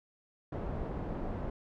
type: low-pass noise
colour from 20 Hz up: pink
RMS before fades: -37 dBFS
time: 0.52-1.5 s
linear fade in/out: 5 ms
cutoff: 740 Hz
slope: 12 dB/octave
effects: none